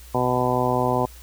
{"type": "harmonic tone", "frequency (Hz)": 125.2, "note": "B2", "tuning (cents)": 24, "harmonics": [1, 2, 3, 4, 5, 6, 7, 8], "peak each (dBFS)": [-27, -27, -27, -27, -27, -27, -27, -27], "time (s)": [0.14, 1.06], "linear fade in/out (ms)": 10, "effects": ["added 60 Hz sine -42 dBFS peak until 1.22 s", "white hiss -48 dBFS RMS until 1.22 s"]}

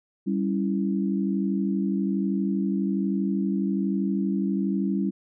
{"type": "chord", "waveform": "sine", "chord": "C# diminished", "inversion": "second", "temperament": "equal", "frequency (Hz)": [196, 277.2, 329.6], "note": ["G3", "C#4", "E4"], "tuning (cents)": [0, 0, 0], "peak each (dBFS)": [-24, -29, -30], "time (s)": [0.26, 5.11], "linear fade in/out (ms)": 20, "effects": []}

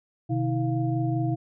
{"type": "tone cluster", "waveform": "sine", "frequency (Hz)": [127.5, 152.5, 323.2, 696], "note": ["C3", "D#3", "E4", "F5"], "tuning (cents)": [-44, -34, -34, -6], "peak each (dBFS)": [-25, -33, -28, -34], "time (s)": [0.29, 1.36], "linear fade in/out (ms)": 20, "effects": []}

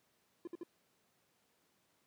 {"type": "tone bursts", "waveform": "triangle", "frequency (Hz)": 343.4, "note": "F4", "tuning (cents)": -29, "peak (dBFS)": -39, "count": 3, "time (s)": [0.45, 0.633], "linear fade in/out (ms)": 2, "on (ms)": 23, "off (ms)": 57, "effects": ["pink hiss -75 dBFS RMS until 2.06 s", "high-pass 150 Hz 12 dB/octave"]}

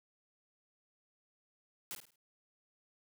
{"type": "noise with echo", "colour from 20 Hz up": "white", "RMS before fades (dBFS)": -42, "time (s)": [1.91, 1.95], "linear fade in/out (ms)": 0, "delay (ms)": 52, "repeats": 4, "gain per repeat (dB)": -9, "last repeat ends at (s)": 2.158, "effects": []}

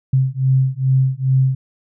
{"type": "beating tone pair", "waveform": "sine", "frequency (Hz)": [130.81, 133.21], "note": ["C3", "C3"], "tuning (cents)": [0, 31], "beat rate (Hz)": 2.4, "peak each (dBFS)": -16, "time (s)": [0.13, 1.55], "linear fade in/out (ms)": 5, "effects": []}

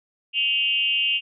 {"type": "tone with frequency modulation", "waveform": "sine", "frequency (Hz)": 2794, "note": "F7", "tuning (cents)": 0, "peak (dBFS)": -19, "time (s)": [0.33, 1.21], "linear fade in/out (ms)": 50, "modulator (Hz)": 259, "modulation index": 0.83, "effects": []}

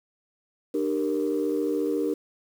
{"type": "chord", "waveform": "sine", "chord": "G minor", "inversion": "second", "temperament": "equal with one note detuned", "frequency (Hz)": [300.9, 392, 466.2], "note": ["D4", "G4", "Bb4"], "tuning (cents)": [42, 0, 0], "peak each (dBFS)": [-26, -28, -27], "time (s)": [0.74, 2.14], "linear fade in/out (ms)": 5, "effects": ["tanh soft clip ceiling -16 dBFS", "8-bit"]}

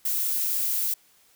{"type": "noise", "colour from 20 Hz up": "violet", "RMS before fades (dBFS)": -26, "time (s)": [0.05, 0.94], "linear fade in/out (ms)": 5, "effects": ["white hiss -60 dBFS RMS until 1.35 s"]}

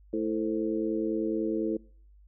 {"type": "harmonic tone with a mistuned harmonic", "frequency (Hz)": 110, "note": "A2", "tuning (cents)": 0, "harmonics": [2, 3, 4, 5], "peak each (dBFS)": [-35, -29, -32, -38], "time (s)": [0.13, 1.77], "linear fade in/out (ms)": 5, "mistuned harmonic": 5, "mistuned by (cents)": -84, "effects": ["noise-tail reverb RT60 0.5 s tail -24 dB re dry", "added 50 Hz sine -53 dBFS peak until 2.27 s"]}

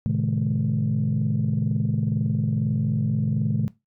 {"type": "tone cluster", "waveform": "sine", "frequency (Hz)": [112, 133.8, 156.1, 212.4], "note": ["A2", "C3", "D#3", "G#3"], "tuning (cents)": [31, 39, 6, 39], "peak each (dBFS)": -25, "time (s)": [0.06, 3.68], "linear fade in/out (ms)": 0, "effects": ["noise-tail reverb RT60 0.2 s tail -18 dB re dry", "tanh soft clip ceiling -14 dBFS"]}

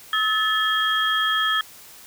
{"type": "tone cluster", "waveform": "sine", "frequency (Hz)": [1288, 1744, 3251], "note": ["E6", "A6", "G#7"], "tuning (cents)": [-41, -16, -38], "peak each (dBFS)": -23, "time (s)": [0.13, 1.61], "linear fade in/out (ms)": 2, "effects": ["white hiss -45 dBFS RMS until 2.06 s"]}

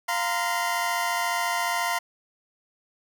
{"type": "chord", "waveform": "25% pulse", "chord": "F suspended fourth", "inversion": "none", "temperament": "equal with one note detuned", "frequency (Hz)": [698.5, 932.3, 1026.7], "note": ["F5", "Bb5", "C6"], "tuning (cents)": [0, 0, -33], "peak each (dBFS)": -25, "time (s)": [0.08, 1.99], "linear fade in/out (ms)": 10, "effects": []}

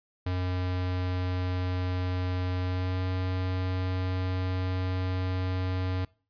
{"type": "tone with pitch glide", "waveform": "square", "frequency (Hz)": [91.2, 92.37], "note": ["F#2", "F#2"], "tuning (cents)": [-24, -2], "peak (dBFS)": -28, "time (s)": [0.26, 6.05], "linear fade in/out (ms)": 5, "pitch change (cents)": 22, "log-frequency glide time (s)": [2.62, 3], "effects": ["noise-tail reverb RT60 0.4 s tail -23 dB re dry", "resampled to 11025 Hz"]}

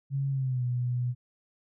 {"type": "tone with pitch glide", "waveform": "sine", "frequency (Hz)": [137.6, 123.3], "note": ["C#3", "B2"], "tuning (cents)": [-12, -2], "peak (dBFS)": -26, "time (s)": [0.1, 1.15], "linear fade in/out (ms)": 50, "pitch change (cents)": -190, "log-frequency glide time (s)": [0.3, 0.64], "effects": []}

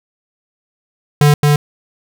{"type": "tone with echo", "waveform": "square", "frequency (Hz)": 146.83, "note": "D3", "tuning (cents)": 0, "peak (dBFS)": -7, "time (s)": [1.21, 1.34], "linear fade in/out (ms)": 2, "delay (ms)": 220, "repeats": 1, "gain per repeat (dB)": -2, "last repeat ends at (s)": 1.56, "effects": []}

